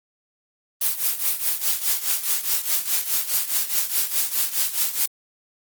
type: noise with tremolo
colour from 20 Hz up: blue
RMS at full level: -19 dBFS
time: 0.81-5.06 s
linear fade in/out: 5 ms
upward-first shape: triangle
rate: 4.8 Hz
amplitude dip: 85%
effects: Opus 24 kbps